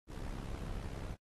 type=noise with amplitude modulation; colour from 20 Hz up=brown; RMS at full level=-39 dBFS; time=0.07-1.17 s; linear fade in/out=50 ms; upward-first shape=sine; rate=67.5 Hz; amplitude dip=70%; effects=AAC 32 kbps